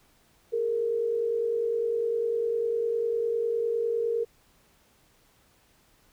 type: tone pair together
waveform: sine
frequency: 413.8 / 463.7 Hz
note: G#4 / A#4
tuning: -6 / -9 cents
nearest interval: major second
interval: 197 cents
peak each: -32 / -25 dBFS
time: 0.52-4.25 s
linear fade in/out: 20 ms
effects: pink hiss -63 dBFS RMS until 6.12 s